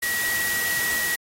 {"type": "tone in noise", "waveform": "sine", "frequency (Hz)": 1916, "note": "A#6", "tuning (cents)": 47, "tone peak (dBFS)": -24, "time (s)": [0.02, 1.16], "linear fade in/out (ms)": 10, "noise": "white", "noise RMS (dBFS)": -28, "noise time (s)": [0.02, 1.16], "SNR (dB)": 1, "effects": ["AAC 48 kbps"]}